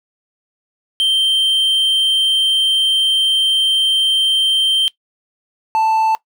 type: tone pair in turn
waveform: triangle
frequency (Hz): 3136 / 883.1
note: G7 / A5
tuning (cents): 0 / +6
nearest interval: octave + minor seventh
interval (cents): 2194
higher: first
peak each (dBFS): -10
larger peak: neither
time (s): 1-4.88 / 5.75-6.15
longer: first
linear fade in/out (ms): 0
effects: noise-tail reverb RT60 0.1 s tail -19 dB re dry